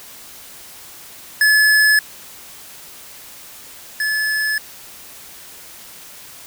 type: tone pair in turn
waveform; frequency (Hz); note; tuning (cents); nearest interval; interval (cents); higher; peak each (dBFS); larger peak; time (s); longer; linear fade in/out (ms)
square; 1716 / 1723.3; A6 / A6; -44 / -36; unison; 8; second; -11 / -18; first; 1.41-1.99 / 4-4.58; neither; 2
effects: white hiss -39 dBFS RMS until 6.46 s